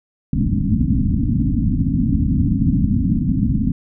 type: low-pass noise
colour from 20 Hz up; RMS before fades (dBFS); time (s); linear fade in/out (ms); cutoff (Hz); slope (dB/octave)
white; -17; 0.33-3.72; 2; 280; 96
effects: none

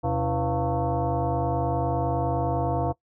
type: tone with frequency modulation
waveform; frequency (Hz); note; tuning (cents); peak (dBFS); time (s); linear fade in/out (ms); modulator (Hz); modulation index
sine; 284.1; C#4; +43; -22; 0.03-2.93; 20; 206; 3
effects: noise-tail reverb RT60 0.1 s tail -20 dB re dry

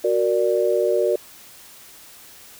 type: chord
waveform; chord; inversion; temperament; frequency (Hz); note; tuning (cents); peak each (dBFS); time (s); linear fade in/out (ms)
sine; Gb augmented; none; equal; 370 / 466.2 / 587.3; Gb4 / Bb4 / D5; 0 / 0 / 0; -21; 0.04-1.16; 5
effects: white hiss -45 dBFS RMS until 2.59 s

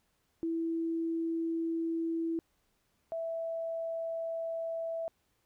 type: tone pair in turn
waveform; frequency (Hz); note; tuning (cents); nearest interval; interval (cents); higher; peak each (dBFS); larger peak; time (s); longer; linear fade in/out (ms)
sine; 329.6 / 659.2; E4 / E5; 0 / 0; octave; 1200; second; -30 / -33; first; 0.43-2.39 / 3.12-5.08; neither; 0
effects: pink hiss -75 dBFS RMS until 5.45 s

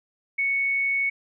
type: tone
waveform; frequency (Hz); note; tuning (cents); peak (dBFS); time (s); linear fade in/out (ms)
sine; 2217; C#7; 0; -21; 0.38-1.1; 10
effects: none

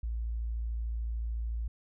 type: tone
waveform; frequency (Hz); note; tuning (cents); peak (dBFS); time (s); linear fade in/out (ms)
sine; 56.8; A#1; -44; -31; 0.03-1.68; 5
effects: none

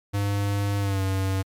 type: tone with pitch glide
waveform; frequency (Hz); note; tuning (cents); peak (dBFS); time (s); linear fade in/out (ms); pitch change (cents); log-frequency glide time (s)
square; 100.9 to 95.84; G#2 to G2; -49 to -39; -23; 0.13-1.43; 20; -90; 0.79-1.02
effects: MP3 96 kbps

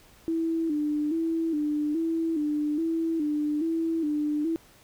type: tone with vibrato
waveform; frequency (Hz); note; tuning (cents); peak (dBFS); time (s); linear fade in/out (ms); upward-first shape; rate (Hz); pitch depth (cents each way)
sine; 312.6; D#4; +8; -24; 0.28-4.56; 0; square; 1.2; 82
effects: pink hiss -56 dBFS RMS until 4.83 s

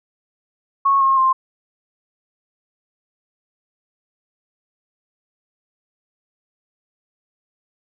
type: tone with pitch steps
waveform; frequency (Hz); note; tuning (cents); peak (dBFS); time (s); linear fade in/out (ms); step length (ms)
sine; 1100 / 1076.1 / 1052.8; C#6 / C6 / C6; -14 / +48 / +10; -12; 0.85-1.33; 10; 160
effects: none

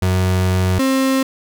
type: tone pair in turn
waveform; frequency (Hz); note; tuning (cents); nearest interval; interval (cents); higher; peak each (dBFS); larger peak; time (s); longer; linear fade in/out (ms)
35% pulse; 92.5 / 265.7; F#2 / C4; 0 / +27; octave + tritone; 1827; second; -12; neither; 0.02-0.79 / 0.79-1.23; first; 5
effects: none

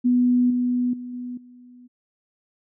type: tone with level steps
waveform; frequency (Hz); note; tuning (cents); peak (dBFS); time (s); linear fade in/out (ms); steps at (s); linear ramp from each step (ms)
sine; 246.9; B3; 0; -15 / -19 / -31 / -29 / -44; 0.04-1.88; 20; 0.5 / 0.93 / 1.13 / 1.37; 5
effects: none

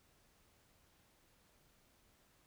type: silence
effects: pink hiss -71 dBFS RMS until 2.46 s

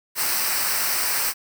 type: noise with comb filter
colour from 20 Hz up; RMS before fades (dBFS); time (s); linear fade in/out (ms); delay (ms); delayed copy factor
white; -23; 0.15-1.34; 50; 0.29; -0.65
effects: none

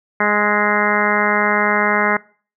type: harmonic tone with a mistuned harmonic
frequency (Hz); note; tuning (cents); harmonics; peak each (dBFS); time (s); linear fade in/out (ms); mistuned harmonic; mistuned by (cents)
208; G#3; +3; 1 / 2 / 3 / 4 / 5 / 6 / 7 / 8 / 9 / 10; -23 / -23 / -23 / -23 / -23 / -23 / -23 / -23 / -23 / -23; 0.2-2.17; 5; 6; +18
effects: noise-tail reverb RT60 0.4 s tail -22 dB re dry

